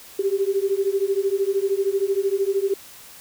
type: beating tone pair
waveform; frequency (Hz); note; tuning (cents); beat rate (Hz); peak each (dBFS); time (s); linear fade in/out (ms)
sine; 386.2 / 399.2; G4 / G4; -26 / +32; 13; -22; 0.19-2.74; 5
effects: white hiss -44 dBFS RMS until 3.2 s